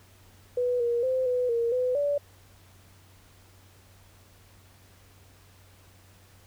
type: tone with pitch steps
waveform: sine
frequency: 493.2 / 473.9 / 517 / 497.5 / 466.5 / 503 / 576 Hz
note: B4 / A#4 / C5 / B4 / A#4 / B4 / D5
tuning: -2 / +28 / -21 / +13 / +1 / +32 / -34 cents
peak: -23 dBFS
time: 0.57-2.18 s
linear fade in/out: 5 ms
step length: 230 ms
effects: added 94 Hz sine -56 dBFS peak until 6.46 s + pink hiss -58 dBFS RMS until 6.46 s